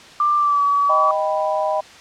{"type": "tone with pitch glide", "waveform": "sine", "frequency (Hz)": [1185, 1140], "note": ["D6", "C#6"], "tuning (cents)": [15, 48], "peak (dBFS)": -14, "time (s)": [0.2, 1.11], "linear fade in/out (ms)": 2, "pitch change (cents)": -67, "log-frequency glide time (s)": [0.37, 0.63]}
{"type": "chord", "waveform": "sine", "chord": "Eb augmented", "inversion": "none", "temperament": "equal", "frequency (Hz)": [622.3, 784, 987.8], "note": ["Eb5", "G5", "B5"], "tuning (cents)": [0, 0, 0], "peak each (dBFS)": [-20, -23, -24], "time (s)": [0.89, 1.81], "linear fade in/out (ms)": 10}
{"effects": ["white hiss -42 dBFS RMS until 2 s", "low-pass 5000 Hz 12 dB/octave"]}